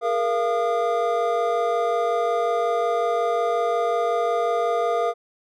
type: tone cluster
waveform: triangle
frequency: 425 / 470.5 / 686 / 1220 Hz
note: G#4 / A#4 / F5 / D#6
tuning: +40 / +16 / -31 / -34 cents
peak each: -28 / -22 / -21 / -26 dBFS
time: 0.01-5.14 s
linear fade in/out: 50 ms
effects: none